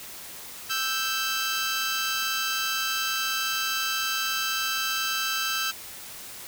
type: tone pair together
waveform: 15% pulse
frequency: 1318.5 / 1568 Hz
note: E6 / G6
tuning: 0 / 0 cents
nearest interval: minor third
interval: 300 cents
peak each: -22 dBFS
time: 0.69-5.72 s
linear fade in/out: 20 ms
effects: white hiss -41 dBFS RMS until 6.47 s

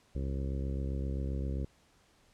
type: harmonic tone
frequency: 67.6 Hz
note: C#2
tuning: 43 cents flat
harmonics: 1 / 2 / 3 / 4 / 5 / 6 / 7 / 8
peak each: -33 / -39 / -43 / -45 / -47 / -49 / -50 / -51 dBFS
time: 0.15-1.65 s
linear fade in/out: 5 ms
effects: pink hiss -66 dBFS RMS until 2.33 s + low-pass 9000 Hz 12 dB/octave

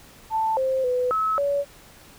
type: tone with pitch steps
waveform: sine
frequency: 884 / 526 / 499.1 / 1293 / 567 Hz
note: A5 / C5 / B4 / E6 / C#5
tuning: +8 / +9 / +18 / -34 / +39 cents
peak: -20 dBFS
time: 0.3-1.65 s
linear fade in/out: 50 ms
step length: 270 ms
effects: pink hiss -49 dBFS RMS until 2.18 s

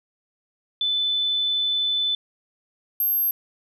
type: tone pair in turn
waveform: sine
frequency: 3508 / 12501 Hz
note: A7 / G9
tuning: -6 / -6 cents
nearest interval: octave + minor seventh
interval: 2200 cents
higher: second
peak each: -20 / -19 dBFS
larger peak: second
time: 0.81-2.15 / 3-3.31 s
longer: first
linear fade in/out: 2 ms
effects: none

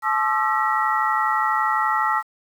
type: tone cluster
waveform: sine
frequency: 864 / 1078 / 1203 / 1335 / 1915 Hz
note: A5 / C#6 / D6 / E6 / A#6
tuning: -32 / -49 / +41 / +22 / +46 cents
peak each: -23 / -28 / -27 / -22 / -26 dBFS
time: 0.02-2.23 s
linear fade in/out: 50 ms
effects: 8-bit

